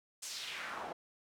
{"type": "noise with band-pass filter sweep", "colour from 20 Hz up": "pink", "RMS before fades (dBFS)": -43, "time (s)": [0.22, 0.93], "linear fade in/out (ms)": 10, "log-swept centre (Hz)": [7400, 640], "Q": 1.9, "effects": []}